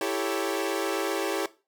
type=chord; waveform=sawtooth; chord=A dominant seventh; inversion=second; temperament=equal; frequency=329.6 / 392 / 440 / 554.4 Hz; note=E4 / G4 / A4 / C#5; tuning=0 / 0 / 0 / 0 cents; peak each=-28 / -27 / -29 / -29 dBFS; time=0.01-1.46 s; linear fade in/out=2 ms; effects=noise-tail reverb RT60 0.3 s tail -17 dB re dry